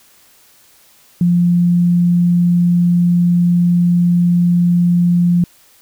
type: tone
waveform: sine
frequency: 174.61 Hz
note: F3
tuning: in tune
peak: -9 dBFS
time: 1.21-5.44 s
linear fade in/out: 2 ms
effects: white hiss -49 dBFS RMS until 5.81 s